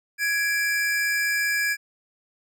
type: tone pair together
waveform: square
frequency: 1665 / 2342 Hz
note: G#6 / D7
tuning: +4 / -5 cents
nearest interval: tritone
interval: 591 cents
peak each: -24 / -27 dBFS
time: 0.18-1.77 s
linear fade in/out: 50 ms
effects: none